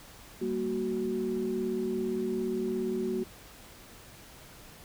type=tone cluster; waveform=sine; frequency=196.2 / 233.6 / 371.6 Hz; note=G3 / A#3 / F#4; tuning=+2 / +4 / +7 cents; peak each=-36 / -33 / -30 dBFS; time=0.41-3.24 s; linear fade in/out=10 ms; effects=tanh soft clip ceiling -20 dBFS + pink hiss -51 dBFS RMS until 4.84 s